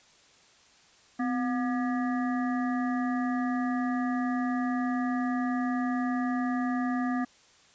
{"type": "harmonic tone with a mistuned harmonic", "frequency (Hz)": 240.8, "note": "B3", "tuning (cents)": -44, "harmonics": [1, 3, 5, 7, 8], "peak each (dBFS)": [-27, -35, -38, -40, -44], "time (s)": [1.19, 7.25], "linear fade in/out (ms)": 10, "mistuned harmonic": 1, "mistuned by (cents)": 89, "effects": ["white hiss -59 dBFS RMS until 7.74 s", "resampled to 16000 Hz"]}